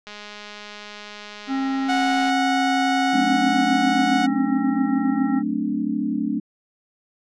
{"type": "click train", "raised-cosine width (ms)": 0.2, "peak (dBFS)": -20, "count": 464, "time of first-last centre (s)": [0.07, 2.296], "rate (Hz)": 208}
{"type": "harmonic tone", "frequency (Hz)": 269, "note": "C4", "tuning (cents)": 48, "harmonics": [1, 3, 5, 7], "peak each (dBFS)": [-21, -31, -35, -38], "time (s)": [1.47, 5.43], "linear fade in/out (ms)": 50}
{"type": "tone", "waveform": "sawtooth", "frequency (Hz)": 735, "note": "F#5", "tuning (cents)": -12, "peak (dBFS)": -16, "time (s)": [1.88, 4.27], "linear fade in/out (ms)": 20}
{"type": "chord", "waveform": "sine", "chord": "D dominant seventh", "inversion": "first", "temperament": "equal", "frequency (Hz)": [185, 220, 261.6, 293.7], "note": ["F#3", "A3", "C4", "D4"], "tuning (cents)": [0, 0, 0, 0], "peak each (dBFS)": [-31, -25, -27, -25], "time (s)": [3.13, 6.4], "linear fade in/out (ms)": 10}
{"effects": ["low-pass 5000 Hz 12 dB/octave"]}